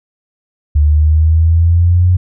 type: exponential sweep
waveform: sine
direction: up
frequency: 73.42 to 91 Hz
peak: -6 dBFS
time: 0.75-2.17 s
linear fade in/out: 10 ms
effects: none